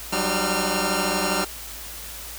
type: tone cluster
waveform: 10% pulse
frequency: 184.2 / 196.7 / 302.5 / 1379 Hz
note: F#3 / G3 / D#4 / F6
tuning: -7 / +6 / -49 / -22 cents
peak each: -19 dBFS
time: 0.12-1.45 s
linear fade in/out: 10 ms
effects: added 54 Hz sine -42 dBFS peak until 2.38 s + white hiss -37 dBFS RMS until 2.38 s